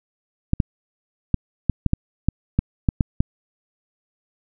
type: clicks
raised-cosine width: 5 ms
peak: -4 dBFS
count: 11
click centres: 0.534 / 0.602 / 1.343 / 1.697 / 1.863 / 1.934 / 2.286 / 2.59 / 2.888 / 3.008 / 3.205 s
effects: none